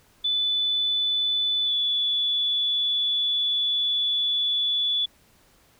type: tone with pitch glide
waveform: sine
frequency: 3491 to 3441 Hz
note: A7 to A7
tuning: -14 to -39 cents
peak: -21 dBFS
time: 0.24-5.06 s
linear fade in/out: 10 ms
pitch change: -25 cents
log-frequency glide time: 1.64-1.74 s
effects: pink hiss -59 dBFS RMS until 5.79 s